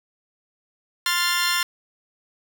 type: chord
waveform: 15% pulse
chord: F major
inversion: second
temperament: equal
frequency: 1046.5 / 1396.9 / 1760 Hz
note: C6 / F6 / A6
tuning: 0 / 0 / 0 cents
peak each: -18 dBFS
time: 1.06-1.63 s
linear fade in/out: 2 ms
effects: none